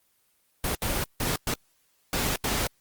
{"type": "noise bursts at uneven times", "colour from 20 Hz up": "pink", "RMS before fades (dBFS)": -27, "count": 6, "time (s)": [[0.64, 0.75], [0.82, 1.04], [1.2, 1.36], [1.47, 1.54], [2.13, 2.36], [2.44, 2.67]], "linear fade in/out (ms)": 2, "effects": ["white hiss -68 dBFS RMS until 2.8 s", "Opus 24 kbps"]}